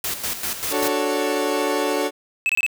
white noise with tremolo, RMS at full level -25 dBFS, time 0.04-0.88 s, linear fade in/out 2 ms, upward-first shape square, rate 5.1 Hz, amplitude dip 60%
30% pulse chord, D major seventh, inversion none, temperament equal, 293.7 / 370 / 440 / 554.4 Hz, D4 / F#4 / A4 / C#5, 0 / 0 / 0 / 0 cents, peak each -23 / -24 / -22 / -23 dBFS, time 0.7-2.11 s, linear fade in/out 50 ms
triangle tone bursts, 2601 Hz, E7, 24 cents flat, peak -15 dBFS, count 4, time 2.46-2.664 s, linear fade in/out 0 ms, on 33 ms, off 24 ms
effects none

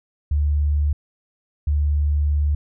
sine tone pair in turn, 73.5 / 73.5 Hz, D2 / D2, +2 / +2 cents, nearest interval unison, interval 0 cents, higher neither, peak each -16 dBFS, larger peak neither, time 0.31-0.93 / 1.67-2.55 s, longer second, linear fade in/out 5 ms, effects none

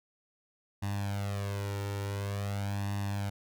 sawtooth tone with flanger, 100.5 Hz, G2, 44 cents sharp, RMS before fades -34 dBFS, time 0.82-3.3 s, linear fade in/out 10 ms, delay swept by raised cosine 1.1 to 2.2 ms, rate 0.47 Hz, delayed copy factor +0.8, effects none

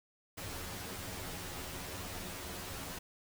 pink noise with comb filter, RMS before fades -43 dBFS, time 0.37-2.99 s, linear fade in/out 10 ms, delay 11 ms, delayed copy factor +1, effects none

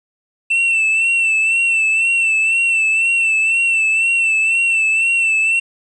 triangle tone with vibrato, 2677 Hz, E7, 26 cents sharp, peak -11 dBFS, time 0.5-5.6 s, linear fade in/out 10 ms, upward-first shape sine, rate 2 Hz, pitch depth 42 cents each way, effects resampled to 24000 Hz + 8-bit

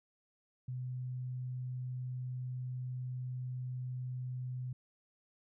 sine tone, 126.5 Hz, B2, 42 cents sharp, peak -37 dBFS, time 0.68-4.73 s, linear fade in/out 5 ms, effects none

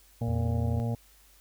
harmonic tone, 116.54 Hz, A#2, in tune, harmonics 1 / 2 / 4 / 5 / 6 / 7, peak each -28 / -34 / -40 / -42 / -44 / -45 dBFS, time 0.21-0.95 s, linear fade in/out 5 ms
triangle tone, 84.9 Hz, F2, 48 cents flat, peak -27 dBFS, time 0.28-0.8 s, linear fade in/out 0 ms
effects added 50 Hz sine -60 dBFS peak until 1.4 s + white hiss -60 dBFS RMS until 1.4 s

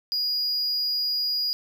triangle tone, 4884 Hz, D#8, 33 cents flat, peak -22 dBFS, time 0.12-1.53 s, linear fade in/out 0 ms, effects none

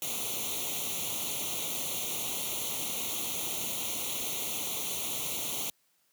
white noise with comb filter, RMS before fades -34 dBFS, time 0.02-5.7 s, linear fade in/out 2 ms, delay 0.3 ms, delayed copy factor +1, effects white hiss -71 dBFS RMS until 6.12 s + high-pass 100 Hz 12 dB/octave

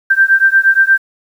sine beating tone pair, 1568 / 1576.5 Hz, G6 / G6, 0 / +9 cents, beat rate 8.5 Hz, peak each -10 dBFS, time 0.1-0.98 s, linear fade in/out 10 ms, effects 7-bit

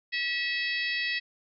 harmonic tone with a mistuned harmonic, 647 Hz, E5, 32 cents flat, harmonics 3 / 4 / 5 / 6 / 7 / 8, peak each -30 / -33 / -38 / -38 / -38 / -42 dBFS, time 0.12-1.2 s, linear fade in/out 20 ms, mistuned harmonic 5, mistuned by +24 cents, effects none

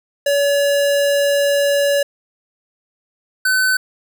square tone pair in turn, 568 / 1516.4 Hz, C#5 / F#6, +42 / +42 cents, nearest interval octave + perfect fourth, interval 1700 cents, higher second, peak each -14 dBFS, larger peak neither, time 0.26-2.03 / 3.45-3.77 s, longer first, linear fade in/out 5 ms, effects none

